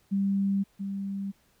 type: tone pair in turn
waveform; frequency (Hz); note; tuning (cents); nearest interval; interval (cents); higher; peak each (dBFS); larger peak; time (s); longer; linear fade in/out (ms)
sine; 197 / 197; G3 / G3; +9 / +9; unison; 0; neither; -23 / -30; first; 0.11-0.64 / 0.79-1.32; neither; 20
effects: pink hiss -66 dBFS RMS until 1.6 s